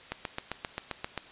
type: click train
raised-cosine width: 0.3 ms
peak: -16 dBFS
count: 9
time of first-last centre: 0.12-1.177 s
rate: 7.57 Hz
effects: white hiss -50 dBFS RMS until 1.31 s + resampled to 8000 Hz